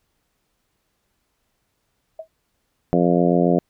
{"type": "tone with exponential decay", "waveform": "sine", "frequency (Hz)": 642, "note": "E5", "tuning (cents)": -46, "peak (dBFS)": -26, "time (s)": [2.19, 2.28], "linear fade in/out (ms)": 5, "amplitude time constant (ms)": 19}
{"type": "harmonic tone", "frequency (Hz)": 87.31, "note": "F2", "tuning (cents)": 0, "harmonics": [2, 3, 4, 5, 6, 7, 8], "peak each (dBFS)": [-19, -21, -22, -23, -24, -24, -25], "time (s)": [2.93, 3.59], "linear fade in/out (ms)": 0}
{"effects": ["pink hiss -71 dBFS RMS until 3.69 s"]}